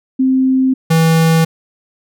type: tone pair in turn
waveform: sine / square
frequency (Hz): 261.6 / 162.79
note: C4 / E3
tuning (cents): 0 / -21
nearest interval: minor sixth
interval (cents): 821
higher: first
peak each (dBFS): -9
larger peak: neither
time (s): 0.19-0.74 / 0.9-1.45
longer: neither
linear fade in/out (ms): 10
effects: none